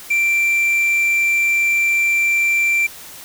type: tone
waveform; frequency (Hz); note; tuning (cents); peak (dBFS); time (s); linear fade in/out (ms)
triangle; 2353; D7; +3; -12; 0.1-2.87; 10
effects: white hiss -37 dBFS RMS until 3.24 s